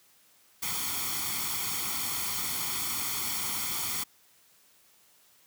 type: noise with comb filter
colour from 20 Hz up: white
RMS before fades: -32 dBFS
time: 0.62-4.04 s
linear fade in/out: 10 ms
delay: 0.9 ms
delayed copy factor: +0.7
effects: white hiss -62 dBFS RMS until 5.46 s + high-pass 80 Hz 12 dB/octave